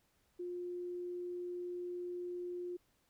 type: tone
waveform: sine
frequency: 354.7 Hz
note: F4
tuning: 27 cents sharp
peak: -39 dBFS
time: 0.39-2.77 s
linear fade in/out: 10 ms
effects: pink hiss -75 dBFS RMS until 3.09 s